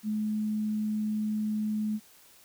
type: tone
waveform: sine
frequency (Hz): 213.6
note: G#3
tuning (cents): +49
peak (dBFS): -27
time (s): 0.03-2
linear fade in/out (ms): 50
effects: white hiss -57 dBFS RMS until 2.44 s